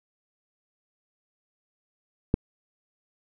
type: click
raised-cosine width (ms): 3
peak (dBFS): -7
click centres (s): 2.341
effects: none